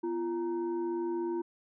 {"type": "tone with frequency modulation", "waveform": "sine", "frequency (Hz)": 343.4, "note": "F4", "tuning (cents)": -29, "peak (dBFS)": -30, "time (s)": [0.03, 1.42], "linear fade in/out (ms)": 10, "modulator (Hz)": 590, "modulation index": 0.53, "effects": []}